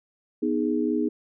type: chord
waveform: sine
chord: G# minor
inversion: first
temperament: equal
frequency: 246.9 / 311.1 / 415.3 Hz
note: B3 / D#4 / G#4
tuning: 0 / 0 / 0 cents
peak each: -26 / -25 / -28 dBFS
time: 0.42-1.09 s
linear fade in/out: 10 ms
effects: none